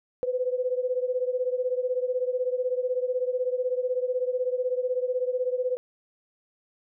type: beating tone pair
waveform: sine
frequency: 498.9 / 514.9 Hz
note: B4 / C5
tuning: +17 / -28 cents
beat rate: 16 Hz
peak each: -26 / -29 dBFS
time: 0.23-5.77 s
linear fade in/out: 0 ms
effects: none